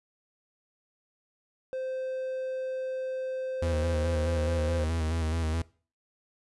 triangle tone, 520 Hz, C5, 11 cents flat, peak -29 dBFS, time 1.73-4.84 s, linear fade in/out 0 ms
45% pulse tone with vibrato, 80.8 Hz, E2, 34 cents flat, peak -27 dBFS, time 3.62-5.62 s, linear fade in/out 5 ms, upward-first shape square, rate 4.7 Hz, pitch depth 42 cents each way
effects noise-tail reverb RT60 0.4 s tail -21 dB re dry + resampled to 24000 Hz

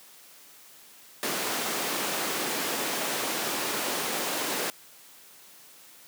pink high-pass noise, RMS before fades -30 dBFS, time 1.23-4.7 s, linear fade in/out 0 ms, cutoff 270 Hz, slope 12 dB/octave, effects white hiss -52 dBFS RMS until 6.07 s + high-pass 150 Hz 12 dB/octave

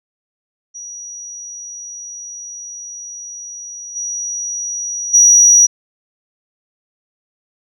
sine tone with level steps, 5800 Hz, F#8, 35 cents flat, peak -28 / -20 / -4 dBFS, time 0.74-5.67 s, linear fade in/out 20 ms, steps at 3.95 / 5.13 s, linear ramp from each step 20 ms, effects tanh soft clip ceiling -1 dBFS

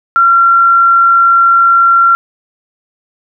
sine tone, 1369 Hz, F6, 35 cents flat, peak -4 dBFS, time 0.16-2.15 s, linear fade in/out 0 ms, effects none

